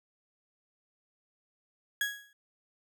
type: tone with exponential decay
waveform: 35% pulse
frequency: 1661.2 Hz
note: G#6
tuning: in tune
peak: -24 dBFS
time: 2.01-2.33 s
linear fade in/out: 2 ms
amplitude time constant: 69 ms
effects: none